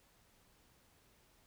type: silence
effects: pink hiss -69 dBFS RMS until 1.46 s